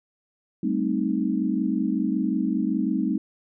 sine chord, A half-diminished seventh, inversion third, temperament equal with one note detuned, 194.64 / 220 / 261.6 / 311.1 Hz, G3 / A3 / C4 / Eb4, -12 / 0 / 0 / 0 cents, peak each -27 dBFS, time 0.63-3.18 s, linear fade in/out 5 ms, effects none

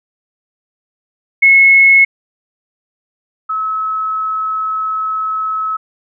sine tone pair in turn, 2183 / 1291.7 Hz, C#7 / E6, -27 / -36 cents, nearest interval major sixth, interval 909 cents, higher first, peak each -4 / -15 dBFS, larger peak first, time 1.42-2.05 / 3.49-5.77 s, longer second, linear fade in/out 10 ms, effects none

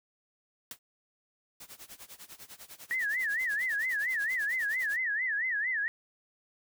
white noise with exponential decay, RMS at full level -37 dBFS, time 0.71-0.79 s, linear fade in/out 2 ms, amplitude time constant 17 ms
white noise with tremolo, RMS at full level -46 dBFS, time 1.6-4.97 s, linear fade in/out 5 ms, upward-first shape sine, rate 10 Hz, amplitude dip 90%
sine tone with vibrato, 1844 Hz, A#6, 19 cents flat, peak -28 dBFS, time 2.91-5.88 s, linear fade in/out 0 ms, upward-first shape sine, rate 4.4 Hz, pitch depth 200 cents each way
effects none

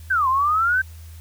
sine exponential two-way sweep, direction down then up, 1617 to 1020 to 1573 Hz, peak -16 dBFS, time 0.1-0.82 s, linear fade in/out 10 ms, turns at 0.28 s, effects added 81 Hz sine -37 dBFS peak until 1.2 s + white hiss -51 dBFS RMS until 1.2 s

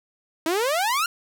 sawtooth exponential sweep, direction up, 310 to 1425 Hz, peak -17 dBFS, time 0.46-1.06 s, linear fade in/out 2 ms, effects none

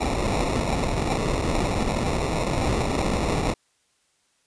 pink noise with sample-and-hold, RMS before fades -24 dBFS, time 0-3.54 s, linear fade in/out 10 ms, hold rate 1575 Hz, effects white hiss -67 dBFS RMS until 4.46 s + resampled to 22050 Hz

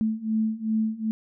sine beating tone pair, 218 / 220.6 Hz, A3 / A3, -16 / +5 cents, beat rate 2.6 Hz, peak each -27 / -25 dBFS, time 0.01-1.11 s, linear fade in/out 0 ms, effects none

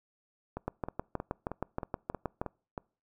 two click trains, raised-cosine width 1 ms, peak -18 / -22 dBFS, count 12 / 8, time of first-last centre 0.68-2.415 / 0.57-2.778 s, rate 6.34 / 3.17 Hz, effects noise-tail reverb RT60 0.4 s tail -26 dB re dry

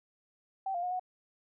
sine tone with pitch steps, 772 / 698 / 721 / 735 Hz, G5 / F5 / F#5 / F#5, -27 / -1 / -45 / -12 cents, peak -31 dBFS, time 0.66-0.996 s, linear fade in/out 5 ms, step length 84 ms, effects none

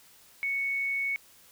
sine tone, 2217 Hz, C#7, in tune, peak -27 dBFS, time 0.43-1.16 s, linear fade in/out 0 ms, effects white hiss -57 dBFS RMS until 1.51 s

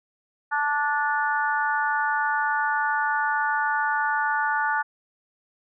harmonic tone, 292.2 Hz, D4, 9 cents flat, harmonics 3 / 4 / 5 / 6, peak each -25 / -30 / -25 / -31 dBFS, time 0.51-4.83 s, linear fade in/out 20 ms, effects none

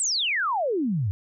sine exponential sweep, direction down, 8420 to 89.6 Hz, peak -22 dBFS, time 0-1.11 s, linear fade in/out 0 ms, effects none

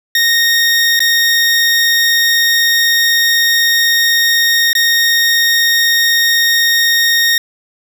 20% pulse tone with dropouts, 1856 Hz, A#6, 8 cents flat, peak -4 dBFS, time 0.15-7.38 s, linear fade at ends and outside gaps 2 ms, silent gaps 0.993-1.003 / 4.731-4.751 s, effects none

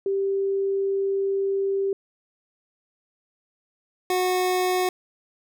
sine / 25% pulse tone pair in turn, 392 / 366.3 Hz, G4 / F#4, 0 / -17 cents, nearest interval minor second, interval 117 cents, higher first, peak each -21 / -17 dBFS, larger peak second, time 0.06-1.93 / 4.1-4.89 s, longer first, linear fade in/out 2 ms, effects none

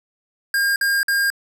square tone bursts, 1612 Hz, G6, 48 cents sharp, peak -17 dBFS, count 3, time 0.54-1.302 s, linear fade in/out 2 ms, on 220 ms, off 51 ms, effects none

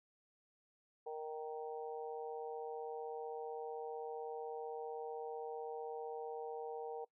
harmonic tone, 155.7 Hz, D#3, 2 cents sharp, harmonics 3 / 4 / 5 / 6, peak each -43 / -54 / -47 / -54 dBFS, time 1.06-7.05 s, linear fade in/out 10 ms, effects noise-tail reverb RT60 0.1 s tail -22 dB re dry

